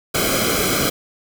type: noise with comb filter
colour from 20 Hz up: pink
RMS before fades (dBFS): -19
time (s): 0.14-0.9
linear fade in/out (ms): 10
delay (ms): 1.1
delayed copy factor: -0.85
effects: none